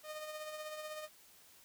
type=tone with tremolo; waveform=sawtooth; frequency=614 Hz; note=D#5; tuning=23 cents flat; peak=-37 dBFS; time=0.03-1.09 s; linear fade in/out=50 ms; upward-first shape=triangle; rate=16 Hz; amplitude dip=50%; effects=white hiss -62 dBFS RMS until 1.64 s